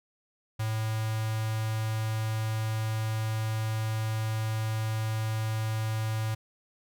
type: tone with notch filter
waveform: square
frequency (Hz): 110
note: A2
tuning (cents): 0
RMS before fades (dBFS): -30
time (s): 0.59-6.35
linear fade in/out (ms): 10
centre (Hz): 370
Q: 1.1
effects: none